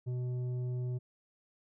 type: tone with tanh clipping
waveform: triangle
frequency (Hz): 124.7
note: B2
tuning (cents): +17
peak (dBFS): -34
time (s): 0.06-0.99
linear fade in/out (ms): 20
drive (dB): 12
effects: none